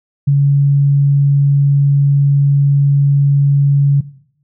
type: tone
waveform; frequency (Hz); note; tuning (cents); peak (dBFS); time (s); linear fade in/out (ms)
sine; 141; C#3; +30; -7; 0.27-4.01; 10
effects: noise-tail reverb RT60 0.7 s tail -18 dB re dry